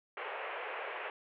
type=band-pass noise; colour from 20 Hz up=pink; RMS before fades=-41 dBFS; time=0.17-1.1 s; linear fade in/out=2 ms; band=430 to 2800 Hz; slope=48 dB/octave; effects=none